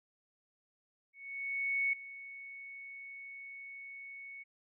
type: tone with ADSR envelope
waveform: sine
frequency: 2217 Hz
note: C#7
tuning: in tune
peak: -28 dBFS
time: 1.13-4.44 s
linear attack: 800 ms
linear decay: 4 ms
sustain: -17 dB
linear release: 21 ms
effects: none